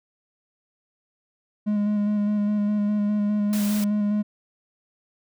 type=tone with vibrato; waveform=triangle; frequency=207.7 Hz; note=G#3; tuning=in tune; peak=-18 dBFS; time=1.66-4.23 s; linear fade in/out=20 ms; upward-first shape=square; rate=4.9 Hz; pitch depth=16 cents each way
type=noise; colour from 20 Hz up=white; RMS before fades=-34 dBFS; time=3.53-3.84 s; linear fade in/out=0 ms
effects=none